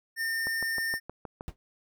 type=tone; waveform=square; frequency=1813 Hz; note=A#6; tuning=49 cents flat; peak=-29 dBFS; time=0.16-1 s; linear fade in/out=50 ms
type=click train; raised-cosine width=1 ms; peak=-24 dBFS; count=7; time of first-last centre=0.47-1.409 s; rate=6.39 Hz
type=noise with exponential decay; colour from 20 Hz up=brown; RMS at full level=-33 dBFS; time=1.48-1.56 s; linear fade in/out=0 ms; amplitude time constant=16 ms
effects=none